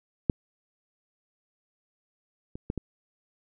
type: clicks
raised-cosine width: 3 ms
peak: -8 / -25 / -16 / -18 dBFS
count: 4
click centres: 0.298 / 2.555 / 2.701 / 2.777 s
effects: none